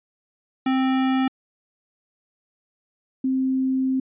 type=tone pair in turn; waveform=square / sine; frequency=262.3 / 262.3 Hz; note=C4 / C4; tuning=+4 / +4 cents; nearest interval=unison; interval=0 cents; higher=neither; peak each=-19 dBFS; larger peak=neither; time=0.66-1.28 / 3.24-4 s; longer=second; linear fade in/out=5 ms; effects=resampled to 8000 Hz